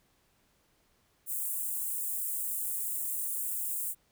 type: high-pass noise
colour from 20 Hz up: white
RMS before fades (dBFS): -34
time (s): 1.26-3.95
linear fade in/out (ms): 50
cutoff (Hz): 7900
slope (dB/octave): 48
effects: pink hiss -70 dBFS RMS until 4.11 s